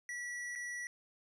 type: tone with dropouts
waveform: square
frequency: 1943 Hz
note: B6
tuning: 29 cents flat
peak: -40 dBFS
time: 0.09-0.87 s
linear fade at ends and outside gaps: 1 ms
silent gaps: 0.553-0.558 s
effects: resampled to 22050 Hz